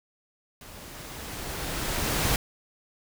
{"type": "noise with level ramp", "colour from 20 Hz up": "pink", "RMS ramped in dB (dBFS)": [-46, -24], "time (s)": [0.61, 2.36], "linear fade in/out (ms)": 2, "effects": []}